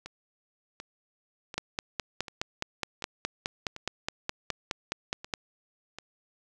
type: two click trains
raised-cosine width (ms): 0.2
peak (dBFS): -12 / -23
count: 19 / 9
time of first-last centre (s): 1.58-5.338 / 0.06-5.986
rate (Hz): 4.79 / 1.35
effects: none